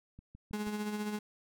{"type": "click train", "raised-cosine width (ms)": 5, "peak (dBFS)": -38, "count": 4, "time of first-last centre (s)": [0.19, 0.671], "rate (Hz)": 6.24}
{"type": "tone with tremolo", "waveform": "35% pulse", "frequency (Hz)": 210, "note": "G#3", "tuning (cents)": 19, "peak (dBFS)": -31, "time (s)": [0.53, 1.19], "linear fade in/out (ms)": 5, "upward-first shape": "sine", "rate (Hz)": 15, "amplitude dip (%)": 45}
{"effects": []}